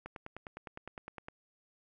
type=click train; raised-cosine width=0.5 ms; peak=-28 dBFS; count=13; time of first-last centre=0.06-1.284 s; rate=9.8 Hz; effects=none